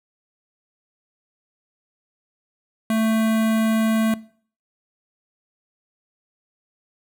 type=tone with notch filter; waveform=square; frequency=221.7 Hz; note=A3; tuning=13 cents sharp; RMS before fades=-20 dBFS; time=2.9-4.14 s; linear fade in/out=2 ms; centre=5300 Hz; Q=1.6; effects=noise-tail reverb RT60 0.5 s tail -20 dB re dry